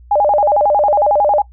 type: tone with vibrato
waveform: sine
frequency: 698.5 Hz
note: F5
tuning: in tune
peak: -9 dBFS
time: 0.11-1.42 s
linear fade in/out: 5 ms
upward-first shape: square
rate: 11 Hz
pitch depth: 280 cents each way
effects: noise-tail reverb RT60 0.1 s tail -19 dB re dry + added 60 Hz sine -38 dBFS peak until 1.52 s